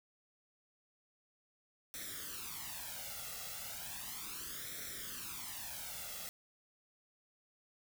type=noise with flanger; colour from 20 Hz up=white; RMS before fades=-45 dBFS; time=1.94-6.29 s; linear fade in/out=0 ms; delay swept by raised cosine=0.52 to 1.51 ms; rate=0.35 Hz; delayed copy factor=+0.8; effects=none